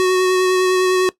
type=tone with vibrato; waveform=square; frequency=370 Hz; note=F#4; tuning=in tune; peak=-13 dBFS; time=0-1.09 s; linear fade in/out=0 ms; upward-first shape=sine; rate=9.9 Hz; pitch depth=14 cents each way; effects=noise-tail reverb RT60 0.1 s tail -18 dB re dry + low-pass 10000 Hz 12 dB/octave